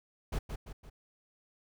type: noise with echo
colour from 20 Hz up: brown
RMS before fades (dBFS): -32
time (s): 0.32-0.39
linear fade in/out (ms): 10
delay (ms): 170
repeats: 3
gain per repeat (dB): -6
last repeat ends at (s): 0.9
effects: none